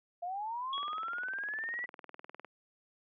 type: linear sweep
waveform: sine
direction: up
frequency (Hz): 681 to 1975.5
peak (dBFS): -35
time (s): 0.22-1.86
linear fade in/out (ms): 10
type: tone with exponential decay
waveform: sine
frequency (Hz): 3322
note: G#7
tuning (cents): 0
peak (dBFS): -34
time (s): 0.73-1.24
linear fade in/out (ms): 2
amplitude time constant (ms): 110
type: click train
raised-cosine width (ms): 0.5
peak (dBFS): -31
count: 34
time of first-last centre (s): 0.78-2.447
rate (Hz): 19.8
effects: high-pass 300 Hz 12 dB/octave